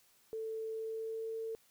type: tone with pitch glide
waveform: sine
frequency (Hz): 443.3 to 448.2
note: A4 to A4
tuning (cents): +13 to +32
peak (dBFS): -37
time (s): 0.33-1.55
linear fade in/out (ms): 0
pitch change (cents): +19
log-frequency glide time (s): 0.71-1.32
effects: white hiss -68 dBFS RMS until 1.7 s